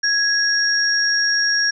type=tone pair together; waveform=sine; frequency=1661.2 / 5588 Hz; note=G#6 / F8; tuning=0 / 0 cents; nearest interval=octave + major sixth; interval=2100 cents; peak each=-18 dBFS; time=0.03-1.71 s; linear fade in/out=10 ms; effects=none